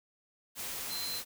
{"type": "tone in noise", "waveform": "sine", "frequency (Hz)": 4100, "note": "C8", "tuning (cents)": -36, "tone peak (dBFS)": -37, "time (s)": [0.88, 1.22], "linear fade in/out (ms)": 50, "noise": "white", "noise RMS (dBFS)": -39, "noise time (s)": [0.55, 1.25], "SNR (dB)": -1, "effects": []}